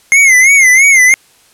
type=tone with vibrato; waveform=square; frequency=2118 Hz; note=C7; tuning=21 cents sharp; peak=-4 dBFS; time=0.12-1.14 s; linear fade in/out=0 ms; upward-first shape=sine; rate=3 Hz; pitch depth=110 cents each way; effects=white hiss -47 dBFS RMS until 1.53 s + low-pass 11000 Hz 12 dB/octave